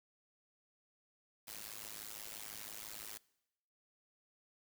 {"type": "noise with amplitude modulation", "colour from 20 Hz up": "white", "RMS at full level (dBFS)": -44, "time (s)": [1.47, 3.18], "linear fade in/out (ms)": 10, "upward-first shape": "sine", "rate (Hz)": 106, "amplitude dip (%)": 100, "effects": ["noise-tail reverb RT60 0.9 s tail -23 dB re dry"]}